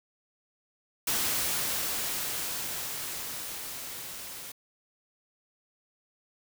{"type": "noise with level ramp", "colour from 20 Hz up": "white", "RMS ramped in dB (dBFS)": [-28, -42], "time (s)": [1.07, 4.52], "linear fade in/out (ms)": 5, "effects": []}